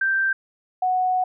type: tone pair in turn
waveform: sine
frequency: 1568 / 738.3 Hz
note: G6 / F#5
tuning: 0 / -4 cents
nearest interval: octave + minor second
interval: 1304 cents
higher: first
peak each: -18 / -18 dBFS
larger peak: neither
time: 0.01-0.33 / 0.82-1.24 s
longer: second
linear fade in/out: 5 ms
effects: none